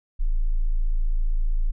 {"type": "tone", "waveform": "sine", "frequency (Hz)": 27.59, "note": "A0", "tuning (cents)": 6, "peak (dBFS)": -18, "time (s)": [0.19, 1.72], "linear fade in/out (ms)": 20, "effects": []}